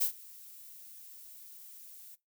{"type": "noise with ADSR envelope", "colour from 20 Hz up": "violet", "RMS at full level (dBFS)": -27, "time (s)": [0, 2.16], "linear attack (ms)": 19, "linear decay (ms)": 99, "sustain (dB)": -24, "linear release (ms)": 22, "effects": ["noise-tail reverb RT60 0.2 s tail -20 dB re dry"]}